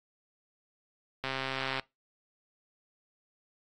click train, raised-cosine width 0.3 ms, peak -17 dBFS, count 75, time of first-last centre 1.24-1.796 s, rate 133 Hz, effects noise-tail reverb RT60 0.2 s tail -22 dB re dry + AAC 32 kbps

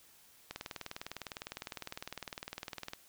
click train, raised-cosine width 0.2 ms, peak -23 dBFS, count 49, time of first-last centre 0.51-2.934 s, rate 19.8 Hz, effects white hiss -62 dBFS RMS until 3.08 s

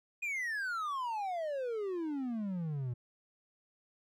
triangle exponential sweep, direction down, 2489 to 117.5 Hz, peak -32 dBFS, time 0.22-2.94 s, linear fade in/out 10 ms, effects none

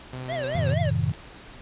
sawtooth tone, 128.1 Hz, C3, 36 cents flat, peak -29 dBFS, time 0.13-0.74 s, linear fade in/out 0 ms
square tone with vibrato, 605 Hz, D#5, 49 cents flat, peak -28 dBFS, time 0.28-0.91 s, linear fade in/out 20 ms, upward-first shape triangle, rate 4.3 Hz, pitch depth 280 cents each way
sine chord, F# diminished seventh, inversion none, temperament just, 92.5 / 111 / 133.2 / 159.84 Hz, F#2 / A2 / C3 / Eb3, 0 / +16 / +31 / +47 cents, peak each -27 dBFS, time 0.55-1.12 s, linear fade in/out 5 ms
clicks, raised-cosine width 0.2 ms, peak -28 dBFS, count 8, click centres 0.672 / 0.703 / 0.775 / 0.853 / 0.889 / 1.038 / 1.095 / 1.137 s
effects pink hiss -45 dBFS RMS until 1.61 s + resampled to 8000 Hz

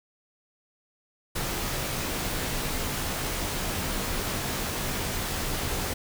pink noise with comb filter, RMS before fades -30 dBFS, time 1.35-5.94 s, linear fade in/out 10 ms, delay 18 ms, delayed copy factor -0.5, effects none

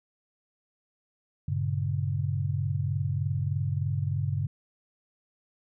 sine chord, G diminished, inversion none, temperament just, 98 / 117.6 / 141.12 Hz, G2 / Bb2 / Db3, 0 / +16 / +31 cents, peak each -29 / -34 / -29 dBFS, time 1.48-4.47 s, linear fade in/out 5 ms, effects none

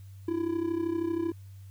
triangle tone with amplitude modulation, 334.2 Hz, E4, 24 cents sharp, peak -22 dBFS, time 0.28-1.32 s, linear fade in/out 5 ms, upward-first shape sine, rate 32.8 Hz, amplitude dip 75%, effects added 97 Hz sine -44 dBFS peak until 1.7 s + white hiss -65 dBFS RMS until 1.7 s

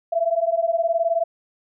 sine beating tone pair, 659.3 / 678.3 Hz, E5 / E5, 0 / +49 cents, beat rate 19 Hz, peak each -21 dBFS, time 0.12-1.24 s, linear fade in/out 10 ms, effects none

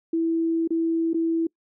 sine tone with dropouts, 329.1 Hz, E4, 3 cents flat, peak -20 dBFS, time 0.13-1.47 s, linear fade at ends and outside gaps 5 ms, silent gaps 0.676-0.705 / 1.133-1.143 s, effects noise-tail reverb RT60 0.1 s tail -26 dB re dry

